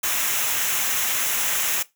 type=noise with comb filter; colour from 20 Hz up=white; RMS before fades=-23 dBFS; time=0.03-1.83 s; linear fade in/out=10 ms; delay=0.22 ms; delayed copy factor=-0.6; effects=noise-tail reverb RT60 0.2 s tail -19 dB re dry